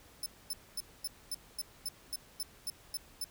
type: tone bursts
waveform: 20% pulse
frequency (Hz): 5280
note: E8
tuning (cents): +2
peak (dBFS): -29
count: 12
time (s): 0.23-3.242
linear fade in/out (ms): 2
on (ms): 31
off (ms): 240
effects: pink hiss -59 dBFS RMS until 3.3 s